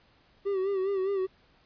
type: tone with vibrato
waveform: triangle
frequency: 387.5 Hz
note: G4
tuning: 20 cents flat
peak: -24 dBFS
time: 0.45-1.27 s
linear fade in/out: 20 ms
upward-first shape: sine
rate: 4.9 Hz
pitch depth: 66 cents each way
effects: pink hiss -63 dBFS RMS until 1.65 s + resampled to 11025 Hz